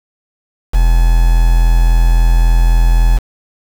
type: tone with quantisation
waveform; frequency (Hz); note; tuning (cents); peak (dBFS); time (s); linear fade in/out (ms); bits
triangle; 41.85; E1; +27; -4; 0.73-3.19; 20; 4
effects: none